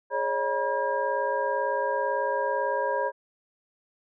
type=tone cluster; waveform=sine; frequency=417.2 / 545 / 603 / 964 / 1617 Hz; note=G#4 / C#5 / D5 / B5 / G#6; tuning=+8 / -29 / +46 / -42 / -47 cents; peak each=-34 / -28 / -34 / -28 / -34 dBFS; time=0.1-3.12 s; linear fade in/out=50 ms; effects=none